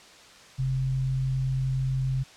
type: tone pair together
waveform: sine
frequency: 41.48 / 131.7 Hz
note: E1 / C3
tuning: +12 / +12 cents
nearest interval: octave + minor sixth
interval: 2000 cents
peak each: -35 / -24 dBFS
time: 0.58-2.24 s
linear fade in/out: 20 ms
effects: white hiss -50 dBFS RMS until 2.36 s + low-pass 6000 Hz 12 dB/octave